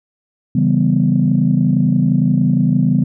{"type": "chord", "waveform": "sine", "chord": "C# half-diminished seventh", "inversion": "none", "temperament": "equal", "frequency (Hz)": [138.59, 164.81, 196, 246.9], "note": ["C#3", "E3", "G3", "B3"], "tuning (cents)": [0, 0, 0, 0], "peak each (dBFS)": -16, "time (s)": [0.55, 3.04], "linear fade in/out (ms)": 5, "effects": ["tanh soft clip ceiling -2 dBFS"]}